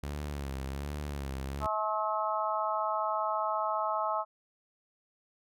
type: tone with vibrato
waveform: sawtooth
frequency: 70.2 Hz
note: C#2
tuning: 22 cents sharp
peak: -31 dBFS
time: 0.03-1.67 s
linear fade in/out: 5 ms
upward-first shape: sine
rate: 1.3 Hz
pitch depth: 90 cents each way
type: harmonic tone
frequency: 214.8 Hz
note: A3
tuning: 41 cents flat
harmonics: 3 / 4 / 5 / 6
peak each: -34 / -34 / -34 / -34 dBFS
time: 1.6-4.25 s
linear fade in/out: 50 ms
effects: none